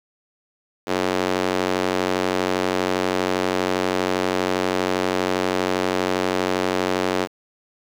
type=tone with high-pass filter; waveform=square; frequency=46.25 Hz; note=F#1; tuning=in tune; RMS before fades=-22 dBFS; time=0.86-7.28 s; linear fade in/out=50 ms; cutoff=360 Hz; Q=1.2; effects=low-pass 6000 Hz 12 dB/octave + 7-bit